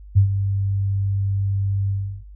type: tone with ADSR envelope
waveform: sine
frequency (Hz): 98.5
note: G2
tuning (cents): +9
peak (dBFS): -9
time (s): 0.15-2.24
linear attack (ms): 24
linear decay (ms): 100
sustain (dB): -10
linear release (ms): 350
effects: noise-tail reverb RT60 0.1 s tail -19 dB re dry + added 50 Hz sine -38 dBFS peak until 2.35 s